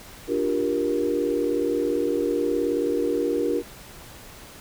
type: chord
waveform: sine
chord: G minor seventh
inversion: second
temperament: just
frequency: 294 / 352.8 / 392 / 470.4 Hz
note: D4 / F4 / G4 / Bb4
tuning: +2 / +18 / 0 / +16 cents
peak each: -27 / -27 / -28 / -25 dBFS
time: 0.27-3.63 s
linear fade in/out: 50 ms
effects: pink hiss -44 dBFS RMS until 4.6 s